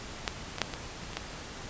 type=clicks; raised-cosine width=0.2 ms; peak=-10 / -17 / -7 / -17 / -27 / -25 / -14 dBFS; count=7; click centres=0.278 / 0.584 / 0.617 / 0.738 / 1.036 / 1.133 / 1.17 s; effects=pink hiss -42 dBFS RMS until 1.69 s + resampled to 16000 Hz